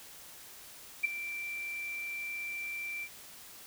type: tone with ADSR envelope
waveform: sine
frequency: 2349 Hz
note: D7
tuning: in tune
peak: -22 dBFS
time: 1.03-3.09 s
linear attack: 18 ms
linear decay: 10 ms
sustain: -14 dB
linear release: 64 ms
effects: white hiss -51 dBFS RMS until 3.66 s